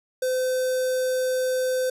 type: tone with notch filter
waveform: square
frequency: 512 Hz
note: C5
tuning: 38 cents flat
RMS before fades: -24 dBFS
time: 0.22-1.9 s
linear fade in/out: 5 ms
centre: 2400 Hz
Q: 0.78
effects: resampled to 32000 Hz